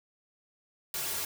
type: noise with comb filter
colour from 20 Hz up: white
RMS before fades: -34 dBFS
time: 0.94-1.25 s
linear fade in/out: 2 ms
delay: 3.9 ms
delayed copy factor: -0.8
effects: none